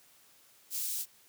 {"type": "high-pass noise", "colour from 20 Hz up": "white", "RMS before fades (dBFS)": -35, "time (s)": [0.7, 1.06], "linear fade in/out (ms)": 50, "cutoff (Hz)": 5400, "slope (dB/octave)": 12, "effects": ["white hiss -62 dBFS RMS until 1.28 s", "high-pass 60 Hz 12 dB/octave"]}